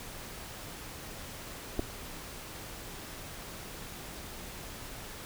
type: clicks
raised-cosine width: 2 ms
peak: -18 dBFS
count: 2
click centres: 1.793 / 1.796 s
effects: pink hiss -44 dBFS RMS until 5.25 s